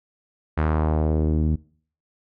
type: tone with low-pass filter sweep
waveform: sawtooth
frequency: 77.78 Hz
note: D#2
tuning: in tune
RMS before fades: -21 dBFS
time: 0.57-1.56 s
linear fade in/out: 10 ms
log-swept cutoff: 1700 to 210 Hz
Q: 1.5
effects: noise-tail reverb RT60 0.5 s tail -22 dB re dry